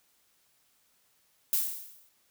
violet noise with exponential decay, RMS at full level -24 dBFS, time 1.53-2.09 s, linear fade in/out 1 ms, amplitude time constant 120 ms, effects white hiss -69 dBFS RMS until 2.3 s

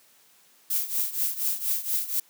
violet noise with tremolo, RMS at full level -24 dBFS, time 0.7-2.2 s, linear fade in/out 5 ms, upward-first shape triangle, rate 4.2 Hz, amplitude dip 85%, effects white hiss -59 dBFS RMS until 2.29 s + high-pass 150 Hz 12 dB/octave

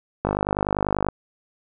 click train, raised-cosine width 1 ms, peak -7 dBFS, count 43, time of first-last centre 0.25-1.087 s, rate 50.2 Hz, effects none

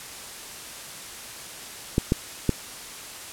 clicks, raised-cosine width 3 ms, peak -6 dBFS, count 3, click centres 1.981 / 2.121 / 2.493 s, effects white hiss -39 dBFS RMS until 3.32 s + low-pass 11000 Hz 12 dB/octave

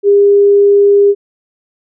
sine tone, 403.8 Hz, G#4, 49 cents flat, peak -4 dBFS, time 0.03-1.15 s, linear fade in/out 50 ms, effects none

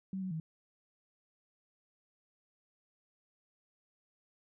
sine tone with pitch steps, 191 / 187 / 159.8 Hz, G3 / F#3 / D#3, -45 / +19 / +47 cents, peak -35 dBFS, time 0.13-0.4 s, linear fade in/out 2 ms, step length 90 ms, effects none

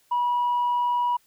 sine tone, 971 Hz, B5, 30 cents flat, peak -19 dBFS, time 0.11-1.17 s, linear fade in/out 10 ms, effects tanh soft clip ceiling -18 dBFS + white hiss -63 dBFS RMS until 1.26 s

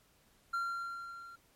triangle tone with level ramp, 1378 Hz, F6, 24 cents flat, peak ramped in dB -29 to -47 dBFS, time 0.53-1.36 s, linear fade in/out 10 ms, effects pink hiss -68 dBFS RMS until 1.55 s + MP3 64 kbps

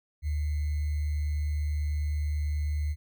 sine tone with sample-and-hold, 74.6 Hz, D2, 28 cents sharp, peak -26 dBFS, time 0.22-2.96 s, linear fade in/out 50 ms, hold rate 2100 Hz, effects none

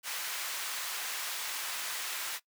pink high-pass noise, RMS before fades -37 dBFS, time 0.03-2.4 s, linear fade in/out 50 ms, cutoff 1300 Hz, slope 12 dB/octave, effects noise-tail reverb RT60 0.1 s tail -19 dB re dry

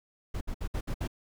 brown noise bursts, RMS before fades -32 dBFS, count 6, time 0.34-1.076 s, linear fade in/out 10 ms, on 71 ms, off 62 ms, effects none

